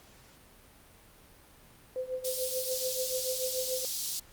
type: tone with tremolo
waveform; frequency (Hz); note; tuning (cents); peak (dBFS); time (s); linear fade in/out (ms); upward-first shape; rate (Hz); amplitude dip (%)
sine; 512; C5; -38; -29; 1.96-3.85; 0; triangle; 6.9; 90
type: high-pass noise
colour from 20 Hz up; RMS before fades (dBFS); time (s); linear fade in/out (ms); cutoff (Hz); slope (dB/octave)
pink; -35; 2.24-4.2; 10; 4200; 24
effects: pink hiss -57 dBFS RMS until 4.32 s + Opus 48 kbps